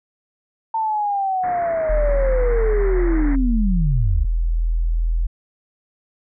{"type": "linear sweep", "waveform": "sine", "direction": "down", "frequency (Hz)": [901, 58.6], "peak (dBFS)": -18, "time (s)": [0.74, 4.25], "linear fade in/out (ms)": 5}
{"type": "low-pass noise", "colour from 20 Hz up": "white", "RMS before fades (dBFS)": -34, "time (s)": [1.43, 3.36], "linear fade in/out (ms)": 10, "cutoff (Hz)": 2100, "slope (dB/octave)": 96}
{"type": "tone", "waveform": "sine", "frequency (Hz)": 41.28, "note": "E1", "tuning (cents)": 3, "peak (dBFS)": -16, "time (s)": [1.89, 5.27], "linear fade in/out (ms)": 10}
{"effects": []}